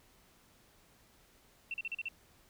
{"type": "tone bursts", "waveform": "sine", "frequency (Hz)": 2700, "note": "E7", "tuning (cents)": 41, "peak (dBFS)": -35, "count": 6, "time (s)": [1.71, 2.085], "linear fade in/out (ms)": 2, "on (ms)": 30, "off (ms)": 39, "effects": ["pink hiss -65 dBFS RMS until 2.49 s"]}